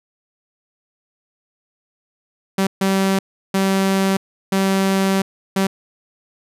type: tone bursts at uneven times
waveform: sawtooth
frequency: 193.1 Hz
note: G3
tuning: 26 cents flat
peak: -11 dBFS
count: 5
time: 2.58-2.67 / 2.81-3.19 / 3.54-4.17 / 4.52-5.22 / 5.56-5.67 s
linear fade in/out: 5 ms
effects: resampled to 32000 Hz